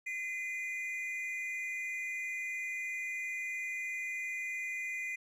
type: tone pair together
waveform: triangle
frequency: 2045 / 2432 Hz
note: C7 / D#7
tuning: -40 / -40 cents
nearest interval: minor third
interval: 300 cents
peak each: -36 / -38 dBFS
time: 0.06-5.16 s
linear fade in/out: 10 ms
effects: none